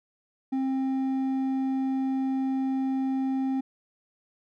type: tone with hard clipping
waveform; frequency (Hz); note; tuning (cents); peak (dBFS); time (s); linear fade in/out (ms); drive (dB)
sine; 265.4; C4; +25; -26; 0.52-3.61; 10; 5
effects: none